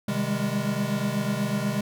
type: chord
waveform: square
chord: Ab major seventh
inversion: first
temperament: equal with one note detuned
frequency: 130.81 / 155.56 / 199.54 / 207.7 Hz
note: C3 / Eb3 / G3 / Ab3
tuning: 0 / 0 / +31 / 0 cents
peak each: -32 / -34 / -30 / -29 dBFS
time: 0.08-1.81 s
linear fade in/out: 5 ms
effects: none